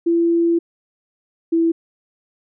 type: tone pair in turn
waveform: sine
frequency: 337.5 / 331.1 Hz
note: E4 / E4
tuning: +41 / +8 cents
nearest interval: unison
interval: 33 cents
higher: first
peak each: -13 dBFS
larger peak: neither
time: 0.06-0.59 / 1.52-1.72 s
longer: first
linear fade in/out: 10 ms
effects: none